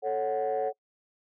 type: chord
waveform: sine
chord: F# minor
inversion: first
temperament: equal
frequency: 440 / 554.4 / 740 Hz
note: A4 / C#5 / F#5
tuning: 0 / 0 / 0 cents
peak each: -29 dBFS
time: 0.02-0.73 s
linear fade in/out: 50 ms
effects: noise-tail reverb RT60 0.1 s tail -25 dB re dry + tanh soft clip ceiling -21 dBFS